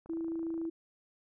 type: click train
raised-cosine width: 1 ms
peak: -39 dBFS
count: 17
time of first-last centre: 0.06-0.653 s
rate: 27 Hz
type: tone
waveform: sine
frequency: 329 Hz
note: E4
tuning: 3 cents flat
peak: -33 dBFS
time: 0.09-0.7 s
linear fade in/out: 10 ms
effects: none